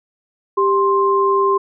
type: tone pair together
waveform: sine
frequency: 393.9 / 1051.6 Hz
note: G4 / C6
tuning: +8 / +8 cents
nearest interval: octave + perfect fourth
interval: 1700 cents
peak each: -15 dBFS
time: 0.57-1.58 s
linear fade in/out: 10 ms
effects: none